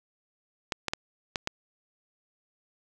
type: clicks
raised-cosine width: 0.2 ms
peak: -11 dBFS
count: 5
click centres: 0.722 / 0.883 / 0.935 / 1.358 / 1.474 s
effects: none